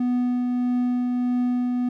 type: tone with tremolo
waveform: triangle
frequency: 246.9 Hz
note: B3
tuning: in tune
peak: -17 dBFS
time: 0-1.89 s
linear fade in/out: 5 ms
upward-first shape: triangle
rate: 1.6 Hz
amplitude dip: 25%
effects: none